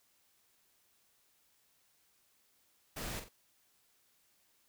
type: noise with echo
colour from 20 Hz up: pink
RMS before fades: -41 dBFS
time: 2.96-3.2 s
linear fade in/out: 10 ms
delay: 45 ms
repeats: 2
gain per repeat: -8 dB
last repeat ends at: 3.29 s
effects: white hiss -72 dBFS RMS until 4.68 s